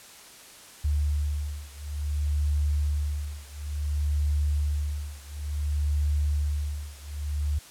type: beating tone pair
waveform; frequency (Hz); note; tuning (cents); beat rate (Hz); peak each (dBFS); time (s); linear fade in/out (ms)
sine; 73.42 / 73.99; D2 / D2; 0 / +13; 0.57; -27 / -28; 0.84-7.59; 10
effects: white hiss -48 dBFS RMS until 7.7 s + low-pass 11000 Hz 12 dB/octave